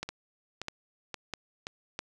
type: two click trains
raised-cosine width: 0.2 ms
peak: -19 / -17 dBFS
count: 4 / 4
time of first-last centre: 0.09-1.669 / 0.03-1.991 s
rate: 1.9 / 1.53 Hz
effects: none